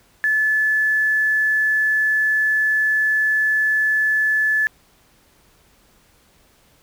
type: tone with quantisation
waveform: sine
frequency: 1730 Hz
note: A6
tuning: 30 cents flat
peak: -15 dBFS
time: 0.24-4.67 s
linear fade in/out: 0 ms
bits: 7
effects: pink hiss -56 dBFS RMS until 6.82 s